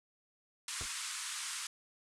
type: band-pass noise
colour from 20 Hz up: white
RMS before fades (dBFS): -41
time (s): 0.68-1.67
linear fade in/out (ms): 2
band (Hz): 1000 to 9800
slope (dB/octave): 48
type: noise with exponential decay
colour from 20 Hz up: brown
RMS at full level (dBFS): -36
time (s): 0.81-0.9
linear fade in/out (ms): 1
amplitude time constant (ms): 18
effects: none